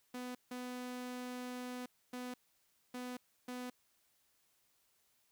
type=tone bursts at uneven times; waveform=sawtooth; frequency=249.1 Hz; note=B3; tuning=15 cents sharp; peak=-38 dBFS; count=5; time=0.14-0.35 / 0.51-1.86 / 2.13-2.34 / 2.94-3.17 / 3.48-3.7 s; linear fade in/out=5 ms; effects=white hiss -75 dBFS RMS until 5.31 s